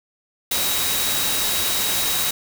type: tone in noise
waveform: sine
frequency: 3831 Hz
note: A#7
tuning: 47 cents sharp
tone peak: -27 dBFS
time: 0.51-2.31 s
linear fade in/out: 5 ms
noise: white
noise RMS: -22 dBFS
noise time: 0.51-2.31 s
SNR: -8 dB
effects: none